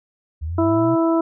sine linear sweep, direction up, 73.42 to 130 Hz, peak -23 dBFS, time 0.41-0.96 s, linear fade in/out 20 ms
harmonic tone, 329.4 Hz, E4, 1 cent flat, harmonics 1 / 2 / 3 / 4, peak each -16 / -22 / -26 / -28 dBFS, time 0.58-1.21 s, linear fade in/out 5 ms
effects none

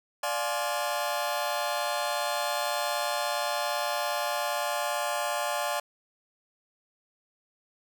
sawtooth chord, D half-diminished seventh, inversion none, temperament just, 587.3 / 704.8 / 845.8 / 1057.2 Hz, D5 / F5 / Ab5 / C6, 0 / +16 / +31 / +18 cents, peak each -28 / -29 / -30 / -31 dBFS, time 0.23-5.8 s, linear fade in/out 5 ms, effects none

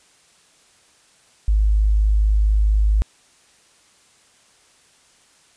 sine tone, 52.2 Hz, G#1, 10 cents sharp, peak -13 dBFS, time 1.48-3.02 s, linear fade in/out 0 ms, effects white hiss -55 dBFS RMS until 5.56 s + resampled to 22050 Hz

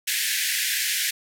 pink band-pass noise, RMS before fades -25 dBFS, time 0.07-1.11 s, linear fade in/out 10 ms, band 1600 to 16000 Hz, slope 96 dB/octave, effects none

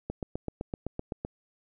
click train, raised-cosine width 2 ms, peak -19 dBFS, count 10, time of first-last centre 0.1-1.249 s, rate 7.83 Hz, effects none

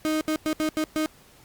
35% pulse tone bursts at uneven times, 311.1 Hz, D#4, in tune, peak -21 dBFS, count 6, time 0.05-0.21 / 0.28-0.36 / 0.46-0.53 / 0.6-0.69 / 0.77-0.84 / 0.96-1.06 s, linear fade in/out 0 ms, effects pink hiss -54 dBFS RMS until 1.44 s + Opus 48 kbps

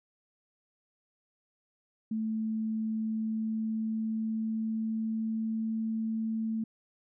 sine tone with pitch glide, 220 to 222.3 Hz, A3 to A3, 0 to +18 cents, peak -29 dBFS, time 2.11-6.64 s, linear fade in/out 5 ms, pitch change +18 cents, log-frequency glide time 3.02-5.83 s, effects none

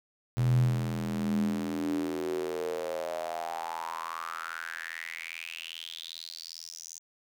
square tone with high-pass filter sweep, 41.23 Hz, E1, 1 cent sharp, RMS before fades -33 dBFS, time 0.37-6.99 s, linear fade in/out 0 ms, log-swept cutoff 110 to 6500 Hz, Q 7.2, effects none

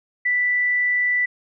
sine tone, 1975.5 Hz, B6, in tune, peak -17 dBFS, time 0.25-1.26 s, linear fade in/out 10 ms, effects none

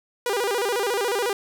sawtooth tone with vibrato, 440 Hz, A4, in tune, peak -18 dBFS, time 0.26-1.33 s, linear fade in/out 2 ms, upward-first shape square, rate 14 Hz, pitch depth 170 cents each way, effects none

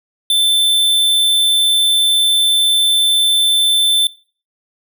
square tone, 3538 Hz, A7, 9 cents sharp, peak -11 dBFS, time 0.3-4.07 s, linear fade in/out 2 ms, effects noise-tail reverb RT60 0.4 s tail -20 dB re dry

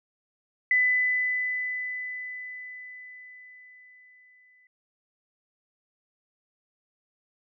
sine tone with exponential decay, 2001 Hz, B6, 22 cents sharp, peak -18 dBFS, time 0.71-4.67 s, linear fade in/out 2 ms, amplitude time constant 860 ms, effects none

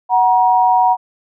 sine tone pair together, 743 / 950 Hz, F#5 / A#5, +7 / +33 cents, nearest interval major third, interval 426 cents, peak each -12 dBFS, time 0.09-0.97 s, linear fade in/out 50 ms, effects none

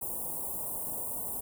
white band-stop noise, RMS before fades -36 dBFS, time 0.01-1.41 s, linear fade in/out 10 ms, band 1000 to 8600 Hz, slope 48 dB/octave, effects none

